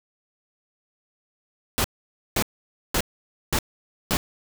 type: noise bursts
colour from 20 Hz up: pink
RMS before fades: -22 dBFS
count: 5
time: 1.78-4.17 s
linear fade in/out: 0 ms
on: 62 ms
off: 520 ms
effects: none